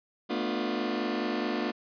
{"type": "chord", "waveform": "sawtooth", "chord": "B half-diminished seventh", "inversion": "third", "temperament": "just", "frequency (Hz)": [222.2, 246.9, 296.3, 355.6], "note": ["A3", "B3", "D4", "F4"], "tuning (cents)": [17, 0, 15, 31], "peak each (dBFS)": -30, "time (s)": [0.29, 1.72], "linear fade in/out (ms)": 20, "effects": ["resampled to 11025 Hz"]}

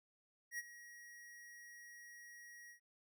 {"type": "tone with ADSR envelope", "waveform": "square", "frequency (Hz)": 1900, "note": "A#6", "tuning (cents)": 33, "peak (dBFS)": -40, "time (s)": [0.51, 2.8], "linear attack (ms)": 75, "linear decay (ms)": 32, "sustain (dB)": -15, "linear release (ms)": 100, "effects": []}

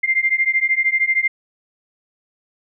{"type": "beating tone pair", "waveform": "sine", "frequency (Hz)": [2093, 2106], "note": ["C7", "C7"], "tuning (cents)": [0, 11], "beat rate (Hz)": 13, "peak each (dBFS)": -18, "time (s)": [0.03, 1.28], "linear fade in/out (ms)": 10, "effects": []}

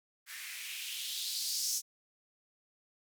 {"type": "noise with band-pass filter sweep", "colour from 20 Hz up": "violet", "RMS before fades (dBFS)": -38, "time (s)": [0.26, 1.82], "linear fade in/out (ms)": 50, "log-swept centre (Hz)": [1700, 6100], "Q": 3.3, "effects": []}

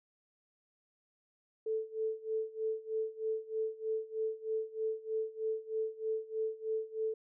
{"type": "tone with tremolo", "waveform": "sine", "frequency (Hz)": 440, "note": "A4", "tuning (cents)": 0, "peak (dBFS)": -30, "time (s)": [1.66, 7.14], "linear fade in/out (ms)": 5, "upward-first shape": "sine", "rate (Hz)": 3.2, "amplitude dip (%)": 90, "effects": []}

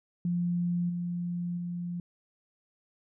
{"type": "tone with level steps", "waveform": "sine", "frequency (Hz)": 174.61, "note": "F3", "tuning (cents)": 0, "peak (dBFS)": [-26, -30, -32], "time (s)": [0.25, 2], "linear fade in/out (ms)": 2, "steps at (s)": [0.89, 1.57], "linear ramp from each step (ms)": 10, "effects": []}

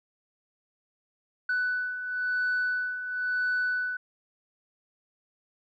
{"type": "beating tone pair", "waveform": "sine", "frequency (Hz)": [1491, 1491.98], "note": ["F#6", "F#6"], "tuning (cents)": [13, 14], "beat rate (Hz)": 0.98, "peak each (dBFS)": [-32, -26], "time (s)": [1.49, 3.97], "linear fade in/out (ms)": 5, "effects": ["tanh soft clip ceiling -22 dBFS"]}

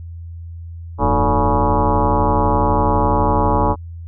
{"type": "tone with frequency modulation", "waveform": "sine", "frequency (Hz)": 440, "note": "A4", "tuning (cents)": 0, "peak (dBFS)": -12, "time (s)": [0.98, 3.76], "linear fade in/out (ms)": 50, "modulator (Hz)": 134, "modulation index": 4.7, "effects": ["added 84 Hz sine -29 dBFS peak until 4.07 s"]}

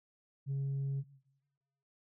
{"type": "tone", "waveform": "sine", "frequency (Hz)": 137.5, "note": "C#3", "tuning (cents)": -14, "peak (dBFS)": -30, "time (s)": [0.46, 1.04], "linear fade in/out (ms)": 50, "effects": ["noise-tail reverb RT60 1.0 s tail -20 dB re dry", "tanh soft clip ceiling -31 dBFS"]}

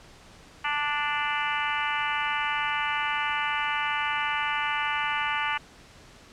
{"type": "harmonic tone", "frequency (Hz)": 293.7, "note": "D4", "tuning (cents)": 0, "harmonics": [3, 4, 5, 6, 7, 8, 9, 10], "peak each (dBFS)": [-31, -32, -33, -34, -34, -35, -36, -36], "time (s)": [0.64, 5.58], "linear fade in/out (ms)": 10, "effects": ["pink hiss -51 dBFS RMS until 6.32 s", "low-pass 7000 Hz 12 dB/octave"]}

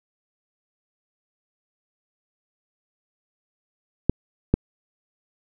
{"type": "clicks", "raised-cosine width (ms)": 3, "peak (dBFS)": -3, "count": 2, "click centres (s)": [4.096, 4.54], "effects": []}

